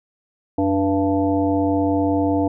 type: harmonic tone with a mistuned harmonic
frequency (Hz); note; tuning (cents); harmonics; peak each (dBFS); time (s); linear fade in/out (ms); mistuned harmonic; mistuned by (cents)
97.5; G2; -9; 1 / 3 / 5 / 7 / 9; -26 / -18 / -25 / -24 / -29; 0.58-2.48; 5; 1; -96
effects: none